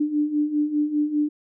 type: beating tone pair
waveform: sine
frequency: 294.2 / 299.2 Hz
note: D4 / D4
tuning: +3 / +32 cents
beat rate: 5 Hz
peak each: -26 / -21 dBFS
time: 0-1.29 s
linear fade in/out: 10 ms
effects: none